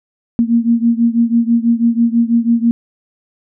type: beating tone pair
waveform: sine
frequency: 231 / 237.1 Hz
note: A#3 / A#3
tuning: -16 / +30 cents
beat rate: 6.1 Hz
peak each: -12 / -14 dBFS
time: 0.39-2.71 s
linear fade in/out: 0 ms
effects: none